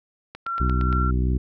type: click train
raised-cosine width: 0.3 ms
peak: -20 dBFS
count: 6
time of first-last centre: 0.35-0.927 s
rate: 8.66 Hz
type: tone with tremolo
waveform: sine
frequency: 1362 Hz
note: F6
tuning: 44 cents flat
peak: -24 dBFS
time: 0.46-1.11 s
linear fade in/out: 5 ms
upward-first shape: sine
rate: 2.4 Hz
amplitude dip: 45%
type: harmonic tone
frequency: 62.7 Hz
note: B1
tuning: 27 cents sharp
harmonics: 1 / 2 / 3 / 4 / 5 / 6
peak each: -20 / -26 / -30 / -32 / -34 / -36 dBFS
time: 0.6-1.38 s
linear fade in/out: 5 ms
effects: none